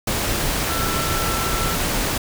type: tone in noise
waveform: sine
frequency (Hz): 1339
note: E6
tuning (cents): +27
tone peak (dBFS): -27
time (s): 0.69-1.75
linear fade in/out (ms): 5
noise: pink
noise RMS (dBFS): -22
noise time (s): 0.07-2.18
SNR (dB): -8
effects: none